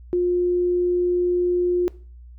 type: tone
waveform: sine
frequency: 355.3 Hz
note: F4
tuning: 30 cents sharp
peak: -17 dBFS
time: 0.13-1.88 s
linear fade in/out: 0 ms
effects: noise-tail reverb RT60 0.4 s tail -20 dB re dry + added 60 Hz sine -40 dBFS peak until 2.38 s